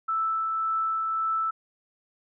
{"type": "tone with tremolo", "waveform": "sine", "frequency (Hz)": 1318.5, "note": "E6", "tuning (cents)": 0, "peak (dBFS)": -23, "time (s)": [0.08, 1.51], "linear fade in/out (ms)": 10, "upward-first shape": "triangle", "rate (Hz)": 1.8, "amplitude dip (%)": 25, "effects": []}